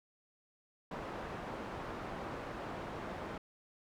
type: low-pass noise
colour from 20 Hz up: white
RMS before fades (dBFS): -43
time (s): 0.91-3.38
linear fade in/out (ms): 5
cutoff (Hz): 970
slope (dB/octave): 12
effects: none